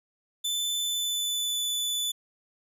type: tone with pitch glide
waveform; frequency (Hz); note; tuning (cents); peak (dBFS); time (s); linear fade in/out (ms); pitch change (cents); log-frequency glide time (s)
sawtooth; 3520 to 3484; A7 to A7; 0 to -18; -24; 0.44-2.12; 10; -18; 0.78-1.58
effects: none